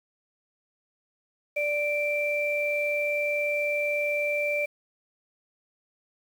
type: tone pair together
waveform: sine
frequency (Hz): 587.3 / 2349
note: D5 / D7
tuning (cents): 0 / 0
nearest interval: 2 octaves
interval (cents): 2400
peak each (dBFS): -27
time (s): 1.56-4.66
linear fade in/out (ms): 10
effects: 8-bit